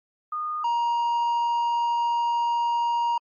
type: tone pair in turn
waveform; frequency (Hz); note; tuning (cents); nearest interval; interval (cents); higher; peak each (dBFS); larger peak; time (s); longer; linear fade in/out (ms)
sine / triangle; 1226 / 942.9; D#6 / A#5; -26 / +20; perfect fourth; 454; first; -26 / -19; second; 0.32-0.64 / 0.64-3.18; second; 5
effects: MP3 32 kbps